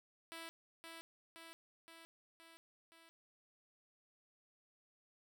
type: tone with echo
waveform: 5% pulse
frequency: 329.6 Hz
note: E4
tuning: in tune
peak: -36 dBFS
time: 0.32-0.49 s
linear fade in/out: 0 ms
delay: 520 ms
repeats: 5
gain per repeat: -3 dB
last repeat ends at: 3.09 s
effects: none